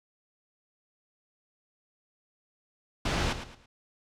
pink noise with echo, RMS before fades -28 dBFS, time 3.05-3.33 s, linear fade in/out 5 ms, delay 110 ms, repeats 3, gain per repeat -10 dB, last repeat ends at 3.66 s, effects low-pass 5000 Hz 12 dB/octave

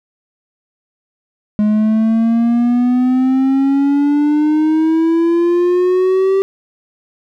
triangle exponential sweep, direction up, 209.2 to 390.1 Hz, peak -8 dBFS, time 1.59-6.42 s, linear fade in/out 0 ms, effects none

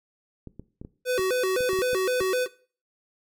clicks, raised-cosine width 3 ms, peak -26 dBFS, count 10, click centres 0.473 / 0.596 / 0.815 / 0.849 / 1.193 / 1.607 / 1.732 / 1.789 / 1.932 / 2.212 s
square tone with vibrato, 434.4 Hz, A4, 22 cents flat, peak -23 dBFS, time 1.05-2.48 s, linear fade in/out 50 ms, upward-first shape square, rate 3.9 Hz, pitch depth 250 cents each way
effects noise-tail reverb RT60 0.4 s tail -18 dB re dry

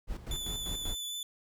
brown noise with tremolo, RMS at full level -36 dBFS, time 0.07-0.96 s, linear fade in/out 50 ms, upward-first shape square, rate 5.1 Hz, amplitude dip 70%
sawtooth tone with vibrato, 3488 Hz, A7, 16 cents flat, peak -33 dBFS, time 0.31-1.23 s, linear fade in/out 2 ms, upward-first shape triangle, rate 5 Hz, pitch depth 16 cents each way
effects none

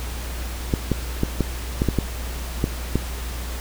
clicks, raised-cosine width 3 ms, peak -6 dBFS, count 9, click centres 0.738 / 0.917 / 1.234 / 1.407 / 1.819 / 1.887 / 1.987 / 2.641 / 2.956 s, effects added 60 Hz sine -28 dBFS peak until 3.6 s + pink hiss -35 dBFS RMS until 3.6 s

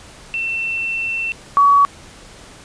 sine tone pair in turn, 2690 / 1131 Hz, E7 / C#6, +34 / +34 cents, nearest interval octave + minor third, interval 1500 cents, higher first, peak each -19 / -8 dBFS, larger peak second, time 0.34-1.32 / 1.57-1.85 s, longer first, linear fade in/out 0 ms, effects pink hiss -41 dBFS RMS until 2.64 s + resampled to 22050 Hz

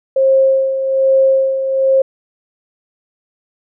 sine tone with tremolo, 534 Hz, C5, 35 cents sharp, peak -7 dBFS, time 0.16-2.02 s, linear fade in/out 5 ms, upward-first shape sine, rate 1.2 Hz, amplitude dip 60%, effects none

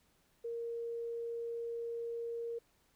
sine tone, 466.1 Hz, A#4, in tune, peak -37 dBFS, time 0.44-2.59 s, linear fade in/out 10 ms, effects pink hiss -72 dBFS RMS until 2.95 s

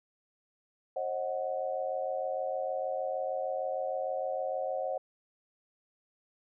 sine chord, C diminished, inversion none, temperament equal with one note detuned, 535.8 / 622.3 / 740 Hz, C5 / Eb5 / Gb5, +41 / 0 / 0 cents, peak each -34 / -36 / -36 dBFS, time 0.96-4.98 s, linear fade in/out 5 ms, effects none

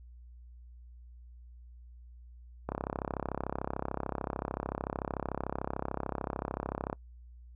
click train, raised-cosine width 1 ms, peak -19 dBFS, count 143, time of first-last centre 2.69-6.929 s, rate 33.5 Hz, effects noise-tail reverb RT60 0.1 s tail -25 dB re dry + added 60 Hz sine -49 dBFS peak until 7.55 s

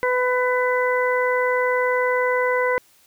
harmonic tone, 500 Hz, B4, 21 cents sharp, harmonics 1 / 2 / 3 / 4, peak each -20 / -24 / -27 / -25 dBFS, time 0.03-2.78 s, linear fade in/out 0 ms, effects white hiss -56 dBFS RMS until 3.06 s

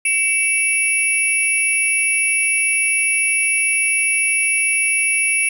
sine tone cluster, 2273 / 2664 / 10320 Hz, C#7 / E7 / E9, +43 / +18 / -38 cents, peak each -18 dBFS, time 0.05-5.49 s, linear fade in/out 5 ms, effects tanh soft clip ceiling -9 dBFS + 7-bit

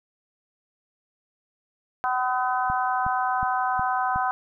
harmonic tone, 252.7 Hz, B3, 40 cents sharp, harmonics 3 / 4 / 5 / 6, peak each -25 / -27 / -29 / -31 dBFS, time 2.04-4.31 s, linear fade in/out 0 ms
click train, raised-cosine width 5 ms, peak -22 dBFS, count 5, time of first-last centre 2.7-4.16 s, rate 2.74 Hz
effects none

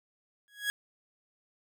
30% pulse tone with exponential growth, 1661.2 Hz, G#6, in tune, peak -23 dBFS, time 0.48-0.7 s, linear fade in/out 0 ms, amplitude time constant 46 ms, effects none

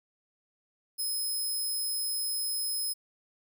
5% pulse tone, 5120 Hz, D#8, 49 cents sharp, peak -24 dBFS, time 0.98-2.94 s, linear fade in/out 20 ms, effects none

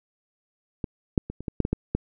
clicks, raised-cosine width 3 ms, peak -15 / -6 / -20 / -23 / -16 / -7 / -13 / -10 / -10 dBFS, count 9, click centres 0.842 / 1.178 / 1.3 / 1.406 / 1.482 / 1.603 / 1.651 / 1.73 / 1.95 s, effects none

